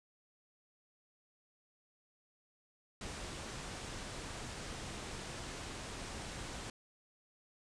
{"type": "low-pass noise", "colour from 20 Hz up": "pink", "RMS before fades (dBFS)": -45, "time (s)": [3.01, 6.7], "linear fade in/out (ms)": 2, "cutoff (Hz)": 9300, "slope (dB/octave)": 48, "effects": []}